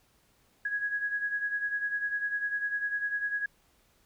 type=beating tone pair; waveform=sine; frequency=1661.2 / 1671.2 Hz; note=G#6 / G#6; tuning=0 / +10 cents; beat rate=10 Hz; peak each=-30 / -36 dBFS; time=0.65-3.46 s; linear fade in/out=5 ms; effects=pink hiss -67 dBFS RMS until 4.05 s